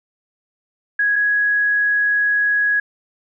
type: tone pair in turn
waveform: sine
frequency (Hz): 1661.2 / 1667.2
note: G#6 / G#6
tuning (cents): 0 / +6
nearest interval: unison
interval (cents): 6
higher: second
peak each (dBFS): -14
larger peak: neither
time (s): 0.99-1.16 / 1.16-2.8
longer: second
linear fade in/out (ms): 5
effects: none